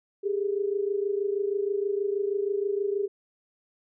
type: tone pair together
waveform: sine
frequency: 396.8 / 423.1 Hz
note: G4 / G#4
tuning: +21 / +32 cents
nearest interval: minor second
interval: 111 cents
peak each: -26 / -30 dBFS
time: 0.23-3.08 s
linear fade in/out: 20 ms
effects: none